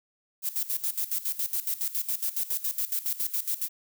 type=noise with tremolo; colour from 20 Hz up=violet; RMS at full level=-28 dBFS; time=0.42-3.69 s; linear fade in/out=50 ms; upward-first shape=square; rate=7.2 Hz; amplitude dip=80%; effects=none